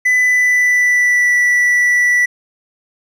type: tone with pitch glide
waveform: triangle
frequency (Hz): 2000 to 1961.1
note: B6 to B6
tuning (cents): +21 to -13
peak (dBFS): -8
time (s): 0.05-2.26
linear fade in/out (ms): 10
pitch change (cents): -34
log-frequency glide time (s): 0.16-1.35
effects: none